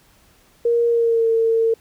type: tone with pitch glide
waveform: sine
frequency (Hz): 470 to 453.2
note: A#4 to A#4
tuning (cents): +14 to -49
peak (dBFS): -14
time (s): 0.65-1.74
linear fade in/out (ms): 5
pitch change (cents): -63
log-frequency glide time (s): 0.88-1.28
effects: pink hiss -55 dBFS RMS until 1.8 s